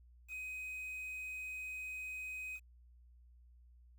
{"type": "tone with quantisation", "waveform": "triangle", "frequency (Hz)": 2515, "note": "D#7", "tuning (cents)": 18, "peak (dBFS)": -40, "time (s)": [0.28, 2.6], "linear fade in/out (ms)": 50, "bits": 10, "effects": ["added 60 Hz sine -59 dBFS peak until 3.98 s"]}